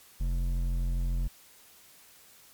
sine tone with hard clipping, 43.65 Hz, F1, in tune, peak -28 dBFS, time 0.2-1.28 s, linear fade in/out 10 ms, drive 9 dB, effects white hiss -56 dBFS RMS until 2.53 s + MP3 96 kbps

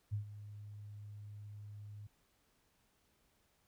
sine tone with ADSR envelope, 103.83 Hz, G#2, in tune, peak -33 dBFS, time 0.11-2.07 s, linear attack 25 ms, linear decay 110 ms, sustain -14 dB, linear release 5 ms, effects pink hiss -75 dBFS RMS until 3.67 s

